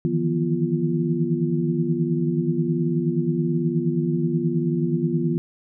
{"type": "tone cluster", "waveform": "sine", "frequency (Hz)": [153.4, 162, 172.2, 242.5, 345.5], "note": ["D#3", "E3", "F3", "B3", "F4"], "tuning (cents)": [-24, -30, -24, -31, -19], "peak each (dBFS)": -26, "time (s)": [0.05, 5.38], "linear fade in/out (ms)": 0, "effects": []}